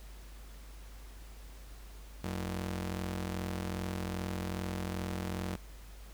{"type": "ring-modulated tone", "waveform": "sawtooth", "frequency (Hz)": 136.3, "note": "C#3", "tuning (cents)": -29, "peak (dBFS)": -28, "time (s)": [2.24, 5.56], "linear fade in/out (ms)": 2, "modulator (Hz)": 46.9, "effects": ["added 50 Hz sine -47 dBFS peak until 6.13 s", "pink hiss -57 dBFS RMS until 6.13 s"]}